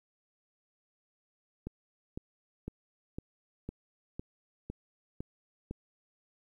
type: click train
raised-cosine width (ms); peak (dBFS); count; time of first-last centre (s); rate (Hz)
3; -25; 9; 1.67-5.71; 1.98
effects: 11-bit